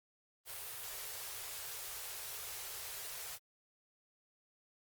white band-stop noise, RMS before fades -45 dBFS, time 0.45-3.39 s, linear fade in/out 50 ms, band 140 to 370 Hz, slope 96 dB/octave, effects Opus 32 kbps

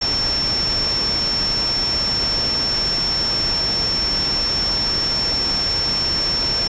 sine tone in noise, 5420 Hz, E8, 47 cents sharp, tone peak -18 dBFS, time 0.01-6.68 s, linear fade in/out 10 ms, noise pink, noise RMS -26 dBFS, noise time 0.01-6.68 s, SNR +5 dB, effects resampled to 16000 Hz

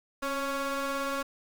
25% pulse ring-modulated tone, 279.2 Hz, C#4, 13 cents sharp, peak -23 dBFS, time 0.22-1.23 s, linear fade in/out 10 ms, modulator 829 Hz, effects none

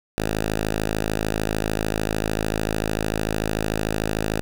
5% pulse tone, 53.4 Hz, G#1, 49 cents sharp, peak -11 dBFS, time 0.18-4.41 s, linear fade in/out 0 ms, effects none

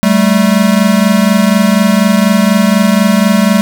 square tone pair together, 193.5 / 217.6 Hz, G3 / A3, -22 / -19 cents, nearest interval major second, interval 203 cents, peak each -10 dBFS, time 0.03-3.61 s, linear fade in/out 0 ms, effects none

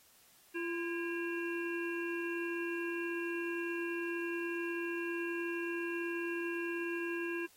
harmonic tone with a mistuned harmonic, 342.2 Hz, F4, 35 cents flat, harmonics 1 / 3 / 5 / 7 / 8, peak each -36 / -49 / -42 / -49 / -44 dBFS, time 0.54-7.47 s, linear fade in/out 20 ms, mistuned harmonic 5, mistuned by -84 cents, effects white hiss -64 dBFS RMS until 7.56 s + AAC 48 kbps

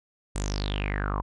sawtooth tone with low-pass filter sweep, 50 Hz, G1, 35 cents sharp, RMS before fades -29 dBFS, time 0.35-1.22 s, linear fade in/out 10 ms, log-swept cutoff 8500 to 950 Hz, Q 8.4, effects none

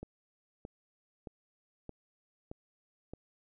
click train, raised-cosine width 2 ms, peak -29 dBFS, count 6, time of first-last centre 0.03-3.136 s, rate 1.61 Hz, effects none

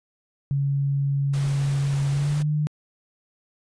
sine tone with pitch glide, 139.6 to 150.49 Hz, C#3 to D3, +13 to +43 cents, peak -20 dBFS, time 0.51-2.67 s, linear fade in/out 0 ms, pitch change +130 cents, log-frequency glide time 2.11-2.45 s
pink noise, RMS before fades -38 dBFS, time 1.33-2.43 s, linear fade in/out 10 ms
effects resampled to 22050 Hz

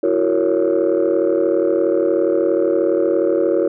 sine chord, F# dominant seventh, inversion third, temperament just, 333 / 370 / 462.5 / 555 Hz, E4 / F#4 / A#4 / C#5, +18 / 0 / -14 / +2 cents, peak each -18 dBFS, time 0.03-3.68 s, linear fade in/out 5 ms, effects tanh soft clip ceiling -8 dBFS

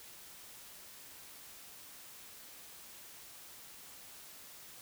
silence, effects white hiss -53 dBFS RMS until 4.81 s

